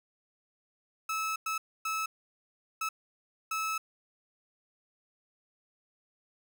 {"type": "tone bursts at uneven times", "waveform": "30% pulse", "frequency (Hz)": 1300, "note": "E6", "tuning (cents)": -24, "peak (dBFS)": -28, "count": 5, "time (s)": [[1.09, 1.36], [1.46, 1.58], [1.85, 2.06], [2.81, 2.89], [3.51, 3.78]], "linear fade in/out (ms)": 5, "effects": []}